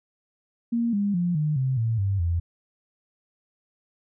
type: tone with pitch steps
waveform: sine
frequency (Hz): 233.9 / 202.4 / 175.23 / 151.67 / 131.27 / 113.62 / 98.34 / 85.12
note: A#3 / G#3 / F3 / D#3 / C3 / A#2 / G2 / F2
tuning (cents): +6 / -44 / +6 / -44 / +6 / -44 / +6 / -44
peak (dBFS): -21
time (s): 0.72-2.4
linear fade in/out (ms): 10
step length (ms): 210
effects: none